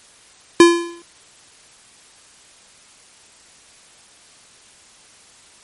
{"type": "tone with exponential decay", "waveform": "square", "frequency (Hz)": 341.9, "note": "F4", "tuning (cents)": -37, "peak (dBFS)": -3, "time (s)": [0.6, 1.02], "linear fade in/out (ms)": 2, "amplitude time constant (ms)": 90, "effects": ["white hiss -48 dBFS RMS until 5.63 s", "MP3 48 kbps"]}